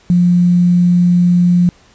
sine tone with quantisation, 176.4 Hz, F3, 18 cents sharp, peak -7 dBFS, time 0.1-1.69 s, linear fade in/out 0 ms, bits 6, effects pink hiss -48 dBFS RMS until 1.94 s + resampled to 16000 Hz

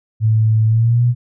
sine tone with pitch glide, 110 to 121.35 Hz, A2 to B2, 0 to -30 cents, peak -10 dBFS, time 0.2-1.15 s, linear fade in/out 50 ms, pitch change +170 cents, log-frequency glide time 0.67-1.04 s, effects none

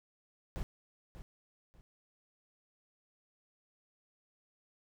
brown noise with echo, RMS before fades -37 dBFS, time 0.56-0.63 s, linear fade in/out 0 ms, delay 590 ms, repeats 2, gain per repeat -11 dB, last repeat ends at 1.81 s, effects none

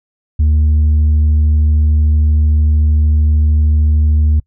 sine tone, 76.1 Hz, D#2, 38 cents flat, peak -5 dBFS, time 0.39-4.4 s, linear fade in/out 10 ms, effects noise-tail reverb RT60 0.1 s tail -25 dB re dry + tanh soft clip ceiling -7 dBFS

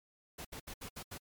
pink noise bursts at uneven times, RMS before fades -45 dBFS, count 6, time 0.38-0.45 / 0.52-0.6 / 0.67-0.74 / 0.81-0.89 / 0.96-1.03 / 1.11-1.18 s, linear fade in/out 10 ms, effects MP3 96 kbps

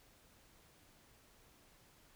silence, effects pink hiss -66 dBFS RMS until 2.15 s

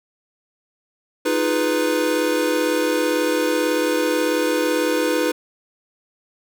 square chord, F half-diminished seventh, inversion third, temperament equal, 311.1 / 349.2 / 415.3 / 493.9 Hz, Eb4 / F4 / Ab4 / Cb5, 0 / 0 / 0 / 0 cents, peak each -23 / -26 / -28 / -22 dBFS, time 1.25-5.32 s, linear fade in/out 10 ms, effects none

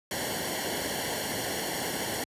pink noise with comb filter, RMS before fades -32 dBFS, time 0.11-2.24 s, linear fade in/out 2 ms, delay 0.8 ms, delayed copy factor -0.8, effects high-pass 80 Hz 12 dB/octave + resampled to 32000 Hz

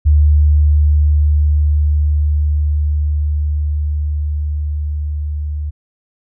sine tone with level ramp, 74.5 Hz, D2, 25 cents sharp, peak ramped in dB -6 to -18 dBFS, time 0.05-5.71 s, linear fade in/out 20 ms, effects none

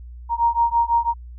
sine beating tone pair, 932.3 / 938.3 Hz, A#5 / A#5, 0 / +11 cents, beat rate 6 Hz, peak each -19 dBFS, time 0.29-1.14 s, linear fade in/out 50 ms, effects added 60 Hz sine -35 dBFS peak until 1.38 s

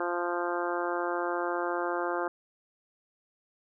harmonic tone, 174.61 Hz, F3, in tune, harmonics 2 / 3 / 4 / 5 / 6 / 7 / 8 / 9, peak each -33 / -35 / -36 / -37 / -38 / -38 / -39 / -40 dBFS, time 0-2.28 s, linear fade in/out 2 ms, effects none

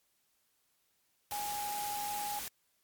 sine tone in noise, 825 Hz, G#5, 12 cents flat, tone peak -36 dBFS, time 1.32-2.39 s, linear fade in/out 0 ms, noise white, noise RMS -41 dBFS, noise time 1.31-2.48 s, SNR +2 dB, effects white hiss -75 dBFS RMS until 2.83 s + MP3 96 kbps

